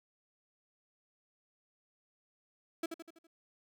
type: tone with echo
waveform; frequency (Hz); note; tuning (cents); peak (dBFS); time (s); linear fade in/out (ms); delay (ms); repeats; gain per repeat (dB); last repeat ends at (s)
35% pulse; 329.6; E4; 0; -31; 2.83-2.86; 5; 82; 5; -6; 3.27
effects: none